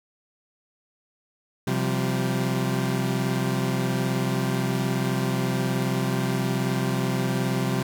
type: chord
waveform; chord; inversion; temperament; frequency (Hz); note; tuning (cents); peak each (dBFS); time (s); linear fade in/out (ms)
30% pulse; C suspended fourth; none; equal with one note detuned; 130.81 / 174.61 / 193.41; C3 / F3 / G3; 0 / 0 / -23; -23 / -27 / -25; 1.67-7.83; 5
effects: none